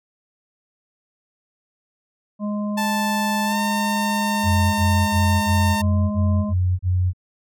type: harmonic tone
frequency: 207.8 Hz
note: G#3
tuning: 1 cent sharp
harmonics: 1 / 3 / 5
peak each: -22 / -32 / -36 dBFS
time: 2.39-6.54 s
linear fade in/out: 50 ms
type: tone with pitch glide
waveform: sawtooth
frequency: 880 to 907.9 Hz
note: A5 to A#5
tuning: 0 to -46 cents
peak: -18 dBFS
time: 2.77-5.82 s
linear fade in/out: 10 ms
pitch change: +54 cents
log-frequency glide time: 3.45-3.58 s
type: tone bursts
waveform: sine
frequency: 91 Hz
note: F#2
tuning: 28 cents flat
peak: -16 dBFS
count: 8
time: 4.43-7.134 s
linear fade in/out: 50 ms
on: 310 ms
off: 32 ms
effects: none